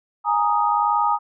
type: chord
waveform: sine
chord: Ab suspended second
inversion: none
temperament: equal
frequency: 830.6 / 932.3 / 1244.5 Hz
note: Ab5 / Bb5 / Eb6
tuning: 0 / 0 / 0 cents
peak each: -21 dBFS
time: 0.24-1.19 s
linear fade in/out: 50 ms
effects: none